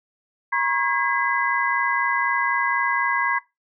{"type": "tone cluster", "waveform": "sine", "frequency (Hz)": [959, 1083, 1641, 2014], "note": ["A#5", "C#6", "G#6", "B6"], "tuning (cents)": [49, -41, -21, 33], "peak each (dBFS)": -25, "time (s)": [0.52, 3.39], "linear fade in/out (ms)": 10, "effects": ["noise-tail reverb RT60 0.2 s tail -17 dB re dry"]}